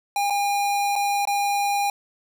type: tone with dropouts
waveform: square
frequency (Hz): 809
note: G#5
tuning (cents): -46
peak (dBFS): -21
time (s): 0.16-1.9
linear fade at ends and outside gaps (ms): 2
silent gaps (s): 0.3-0.305 / 0.956-0.961 / 1.253-1.273
effects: none